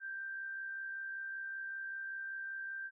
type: tone with amplitude modulation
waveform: sine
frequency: 1574 Hz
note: G6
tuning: 7 cents sharp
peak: -38 dBFS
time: 0-2.91 s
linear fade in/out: 50 ms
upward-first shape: sine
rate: 65.2 Hz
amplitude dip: 35%
effects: none